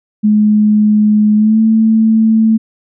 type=tone with pitch glide; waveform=sine; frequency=211.5 to 221.5 Hz; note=G#3 to A3; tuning=+32 to +12 cents; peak=-6 dBFS; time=0.23-2.58 s; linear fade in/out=20 ms; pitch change=+80 cents; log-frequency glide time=1.36-1.6 s; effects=none